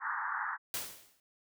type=band-pass noise; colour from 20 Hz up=white; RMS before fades=-36 dBFS; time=0-0.58 s; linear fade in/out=50 ms; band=830 to 1800 Hz; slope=96 dB/octave
type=noise with exponential decay; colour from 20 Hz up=white; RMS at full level=-34 dBFS; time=0.74-1.2 s; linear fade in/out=1 ms; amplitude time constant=100 ms
effects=none